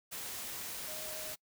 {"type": "tone in noise", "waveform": "sine", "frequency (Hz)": 622.3, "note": "D#5", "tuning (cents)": 0, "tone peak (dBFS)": -48, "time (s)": [0.87, 1.34], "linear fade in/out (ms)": 20, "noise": "white", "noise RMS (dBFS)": -42, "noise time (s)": [0.11, 1.36], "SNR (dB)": -9, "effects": ["noise-tail reverb RT60 0.1 s tail -25 dB re dry"]}